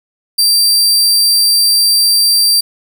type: tone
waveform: sawtooth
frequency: 4699 Hz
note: D8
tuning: in tune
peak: -5 dBFS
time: 0.38-2.61 s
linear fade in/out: 10 ms
effects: none